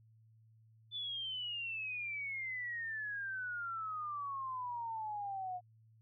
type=exponential sweep; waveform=sine; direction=down; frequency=3520 to 714 Hz; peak=-38 dBFS; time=0.91-5.61 s; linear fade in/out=50 ms; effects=added 111 Hz sine -62 dBFS peak until 6.01 s